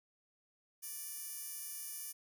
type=tone with high-pass filter; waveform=15% pulse; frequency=587.3 Hz; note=D5; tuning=in tune; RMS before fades=-45 dBFS; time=0.82-2.13 s; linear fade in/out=20 ms; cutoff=9600 Hz; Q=0.75; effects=none